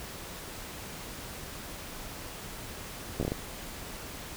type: slowing click train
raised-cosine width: 2 ms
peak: -17 dBFS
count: 6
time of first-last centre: 3.2-3.319 s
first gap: 12 ms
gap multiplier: 1.35
effects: pink hiss -42 dBFS RMS until 4.36 s